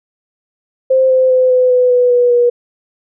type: tone with pitch steps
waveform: sine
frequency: 523.3 / 517.3 / 511.3 / 505.5 / 499.7 / 493.9 / 488.3 / 482.6 Hz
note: C5 / C5 / C5 / B4 / B4 / B4 / B4 / B4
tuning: 0 / -20 / -40 / +40 / +20 / 0 / -20 / -40 cents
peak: -7 dBFS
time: 0.9-2.5 s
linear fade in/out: 10 ms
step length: 200 ms
effects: none